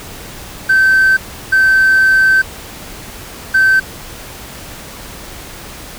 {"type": "tone bursts at uneven times", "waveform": "triangle", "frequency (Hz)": 1546, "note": "G6", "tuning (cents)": -24, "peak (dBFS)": -4, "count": 3, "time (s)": [[0.69, 1.17], [1.52, 2.42], [3.54, 3.8]], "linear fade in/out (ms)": 10, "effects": ["tanh soft clip ceiling -2 dBFS", "pink hiss -31 dBFS RMS until 5.98 s"]}